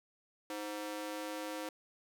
sawtooth ring-modulated tone, 417.7 Hz, G#4, 10 cents sharp, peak -32 dBFS, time 0.5-1.69 s, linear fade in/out 2 ms, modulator 103 Hz, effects none

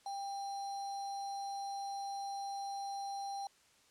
sine tone with sample-and-hold, 793 Hz, G5, 20 cents sharp, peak -38 dBFS, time 0.06-3.47 s, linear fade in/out 2 ms, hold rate 4900 Hz, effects white hiss -67 dBFS RMS until 3.9 s + low-pass 8000 Hz 12 dB/octave

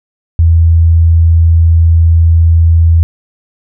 sine tone, 82.7 Hz, E2, 6 cents sharp, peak -3 dBFS, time 0.39-3.03 s, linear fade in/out 0 ms, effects none

